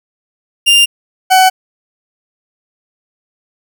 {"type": "tone pair in turn", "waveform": "40% pulse", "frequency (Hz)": [2798, 751.2], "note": ["F7", "F#5"], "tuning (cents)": [3, 26], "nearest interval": "octave + major seventh", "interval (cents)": 2277, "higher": "first", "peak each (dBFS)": -4, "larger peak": "neither", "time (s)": [[0.66, 0.86], [1.3, 1.5]], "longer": "neither", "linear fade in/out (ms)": 20, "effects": []}